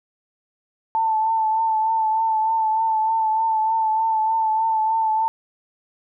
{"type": "tone with vibrato", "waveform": "sine", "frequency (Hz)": 884, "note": "A5", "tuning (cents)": 8, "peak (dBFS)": -17, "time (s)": [0.95, 5.28], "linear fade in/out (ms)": 0, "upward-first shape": "triangle", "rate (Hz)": 3.3, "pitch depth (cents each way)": 35, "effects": []}